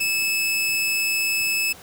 sawtooth tone, 2608 Hz, E7, 19 cents flat, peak -17 dBFS, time 0-1.73 s, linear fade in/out 10 ms, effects pink hiss -44 dBFS RMS until 1.82 s + high-pass 80 Hz 12 dB/octave

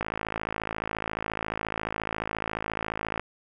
click train, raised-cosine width 0.5 ms, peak -14 dBFS, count 174, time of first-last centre 0.01-3.196 s, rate 54.3 Hz, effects none

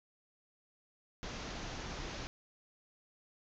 pink low-pass noise, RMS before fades -43 dBFS, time 1.23-2.27 s, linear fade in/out 0 ms, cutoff 6700 Hz, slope 96 dB/octave, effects none

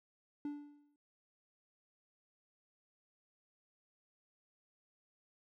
triangle tone with exponential decay, 291.4 Hz, D4, 13 cents flat, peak -34 dBFS, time 0.45-0.96 s, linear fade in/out 2 ms, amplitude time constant 110 ms, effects none

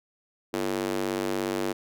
square tone with high-pass filter, 48.48 Hz, G1, 18 cents flat, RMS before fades -29 dBFS, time 0.53-1.73 s, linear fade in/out 10 ms, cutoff 330 Hz, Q 2.1, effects none

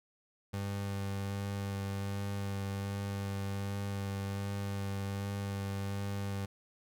30% pulse tone with vibrato, 99.2 Hz, G2, 21 cents sharp, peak -32 dBFS, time 0.53-6.46 s, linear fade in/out 10 ms, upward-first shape sine, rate 1.3 Hz, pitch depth 13 cents each way, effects none

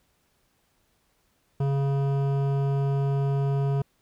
triangle tone with hard clipping, 138.59 Hz, C#3, in tune, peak -24 dBFS, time 1.6-3.82 s, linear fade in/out 5 ms, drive 17 dB, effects pink hiss -69 dBFS RMS until 4.01 s

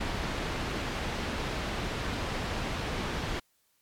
pink low-pass noise, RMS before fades -33 dBFS, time 0-3.4 s, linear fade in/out 10 ms, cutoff 3900 Hz, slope 12 dB/octave, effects white hiss -71 dBFS RMS until 3.81 s + MP3 96 kbps

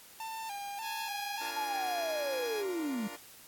45% pulse tone with vibrato, 848 Hz, G#5, 36 cents sharp, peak -38 dBFS, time 0.2-1.51 s, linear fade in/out 2 ms, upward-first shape square, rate 1.7 Hz, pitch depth 90 cents each way
10% pulse tone, 830.6 Hz, G#5, in tune, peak -30 dBFS, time 0.81-2.64 s, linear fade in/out 50 ms
10% pulse chord, Bb major, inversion first, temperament just, 291.4 / 349.6 / 466.2 Hz, D4 / F4 / Bb4, -13 / +2 / 0 cents, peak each -39 dBFS, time 1.4-3.17 s, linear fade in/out 20 ms
sine linear sweep, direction down, 880 to 196 Hz, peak -32 dBFS, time 1.56-3.08 s, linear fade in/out 10 ms
effects white hiss -54 dBFS RMS until 3.47 s + AAC 64 kbps

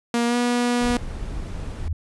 sawtooth tone with pitch glide, 236.3 to 242.4 Hz, A#3 to B3, +24 to -32 cents, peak -15 dBFS, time 0.14-0.97 s, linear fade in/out 2 ms, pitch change +44 cents, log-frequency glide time 0.26-0.36 s
brown noise, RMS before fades -30 dBFS, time 0.81-1.88 s, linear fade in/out 0 ms
sine tone with exponential growth, 81 Hz, E2, 30 cents flat, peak -19 dBFS, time 1.65-1.93 s, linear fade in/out 5 ms, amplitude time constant 59 ms
effects resampled to 24000 Hz

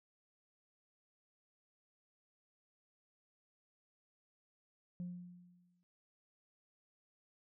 sine tone with exponential decay, 177.4 Hz, F3, 27 cents sharp, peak -37 dBFS, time 5-5.83 s, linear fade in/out 0 ms, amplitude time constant 180 ms, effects tanh soft clip ceiling -37 dBFS

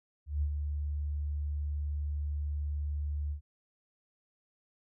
sine tone with ADSR envelope, 73.42 Hz, D2, in tune, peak -26 dBFS, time 0.26-3.41 s, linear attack 160 ms, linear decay 69 ms, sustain -5 dB, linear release 99 ms, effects none

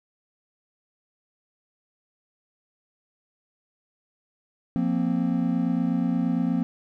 triangle chord, F suspended fourth, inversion none, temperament equal, 174.61 / 233.1 / 261.6 Hz, F3 / Bb3 / C4, 0 / 0 / 0 cents, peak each -24 dBFS, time 4.76-6.63 s, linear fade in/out 0 ms, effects none

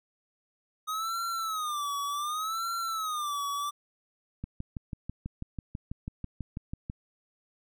square tone with vibrato, 1244.5 Hz, D#6, in tune, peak -31 dBFS, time 0.87-3.71 s, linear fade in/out 20 ms, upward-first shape sine, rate 0.67 Hz, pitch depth 160 cents each way
click train, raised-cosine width 5 ms, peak -23 dBFS, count 16, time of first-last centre 4.44-6.899 s, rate 6.1 Hz
effects none

